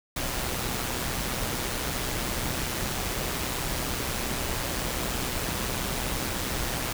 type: noise with amplitude modulation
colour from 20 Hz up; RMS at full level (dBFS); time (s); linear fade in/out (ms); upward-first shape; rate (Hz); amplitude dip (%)
pink; -28; 0.16-6.93; 5; sine; 125; 45
effects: none